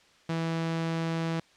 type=tone; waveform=sawtooth; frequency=164.3 Hz; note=E3; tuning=5 cents flat; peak=-24 dBFS; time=0.29-1.4 s; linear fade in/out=5 ms; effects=white hiss -60 dBFS RMS until 1.56 s + low-pass 5000 Hz 12 dB/octave